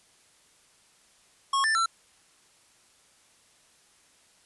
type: tone with pitch steps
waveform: square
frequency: 1093 / 1772 / 1345 Hz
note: C#6 / A6 / E6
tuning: -25 / +12 / +34 cents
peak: -23 dBFS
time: 1.53-1.86 s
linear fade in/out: 5 ms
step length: 110 ms
effects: white hiss -61 dBFS RMS until 4.45 s + resampled to 24000 Hz